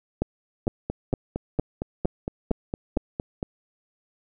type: two click trains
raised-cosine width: 2 ms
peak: -9 / -14 dBFS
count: 7 / 13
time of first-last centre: 0.22-2.972 / 0.67-3.429 s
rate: 2.18 / 4.35 Hz
effects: none